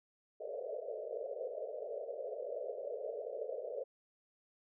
white band-pass noise, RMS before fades -42 dBFS, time 0.4-3.84 s, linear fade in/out 10 ms, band 420 to 640 Hz, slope 96 dB/octave, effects none

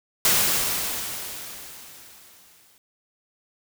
white noise with exponential decay, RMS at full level -18 dBFS, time 0.25-2.78 s, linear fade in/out 1 ms, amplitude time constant 550 ms, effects none

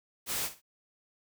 white noise with echo, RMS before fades -33 dBFS, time 0.26-0.5 s, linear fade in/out 50 ms, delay 59 ms, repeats 2, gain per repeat -13 dB, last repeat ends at 0.618 s, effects none

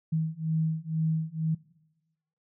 sine beating tone pair, 158.5 / 160.6 Hz, D#3 / E3, +32 / -45 cents, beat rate 2.1 Hz, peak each -29 dBFS, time 0.12-1.55 s, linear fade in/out 10 ms, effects noise-tail reverb RT60 1.0 s tail -21 dB re dry

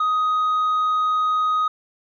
sine tone with tanh clipping, 1252 Hz, D#6, 10 cents sharp, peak -18 dBFS, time 0-1.68 s, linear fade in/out 5 ms, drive 2 dB, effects none

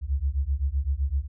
sine beating tone pair, 65.41 / 73.21 Hz, C2 / D2, 0 / -5 cents, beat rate 7.8 Hz, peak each -26 dBFS, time 0.01-1.28 s, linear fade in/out 50 ms, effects none

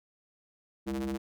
square ring-modulated tone, 65.41 Hz, C2, in tune, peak -29 dBFS, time 0.86-1.18 s, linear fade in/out 20 ms, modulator 269 Hz, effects none

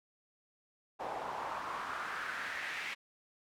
pink noise with band-pass filter sweep, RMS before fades -40 dBFS, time 0.99-2.95 s, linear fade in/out 20 ms, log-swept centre 740 to 2200 Hz, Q 3, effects none

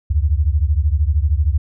sine beating tone pair, 70 / 83 Hz, C#2 / E2, +18 / +12 cents, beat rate 13 Hz, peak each -15 / -17 dBFS, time 0.1-1.58 s, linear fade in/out 10 ms, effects none

